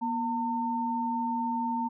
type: tone pair together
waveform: sine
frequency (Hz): 240 / 906.1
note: B3 / A#5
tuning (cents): -49 / -49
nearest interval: octave + major seventh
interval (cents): 2300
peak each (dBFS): -31 / -29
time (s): 0.01-1.89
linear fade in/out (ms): 20
effects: none